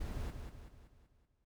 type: noise with echo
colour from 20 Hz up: brown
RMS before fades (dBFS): -40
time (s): 0-0.31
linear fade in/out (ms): 10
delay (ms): 190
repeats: 6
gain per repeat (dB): -6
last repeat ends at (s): 1.45
effects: none